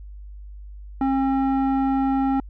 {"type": "tone with low-pass filter", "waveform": "square", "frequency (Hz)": 268.9, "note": "C4", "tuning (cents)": 47, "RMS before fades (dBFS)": -21, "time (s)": [1.01, 2.4], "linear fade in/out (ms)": 2, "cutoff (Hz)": 1000, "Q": 1.6, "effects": ["added 50 Hz sine -36 dBFS peak until 2.49 s"]}